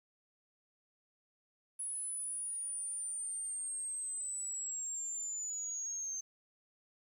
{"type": "linear sweep", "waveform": "sine", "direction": "down", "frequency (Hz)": [10280, 6272], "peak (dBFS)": -37, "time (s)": [1.79, 6.21], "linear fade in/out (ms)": 10, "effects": ["11-bit"]}